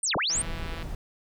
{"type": "linear two-way sweep", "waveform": "sine", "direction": "down then up", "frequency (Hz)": [9240, 63.1, 9240], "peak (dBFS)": -24, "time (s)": [0.03, 0.42], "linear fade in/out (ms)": 5, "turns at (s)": 0.16}
{"type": "click train", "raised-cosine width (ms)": 0.3, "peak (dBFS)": -24, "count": 88, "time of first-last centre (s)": [0.3, 0.827], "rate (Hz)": 165}
{"type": "noise", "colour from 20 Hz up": "brown", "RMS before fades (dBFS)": -34, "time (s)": [0.35, 0.95], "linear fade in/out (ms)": 2}
{"effects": []}